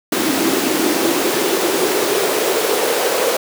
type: noise with high-pass filter sweep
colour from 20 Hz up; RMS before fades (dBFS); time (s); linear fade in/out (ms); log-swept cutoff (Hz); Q
pink; -17; 0.12-3.37; 5; 280 to 490; 4.2
effects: none